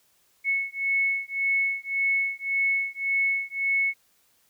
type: beating tone pair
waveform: sine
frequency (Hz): 2200 / 2201.8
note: C#7 / C#7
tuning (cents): -14 / -12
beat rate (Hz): 1.8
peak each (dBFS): -26 / -26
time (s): 0.44-3.94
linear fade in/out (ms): 50
effects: white hiss -65 dBFS RMS until 4.49 s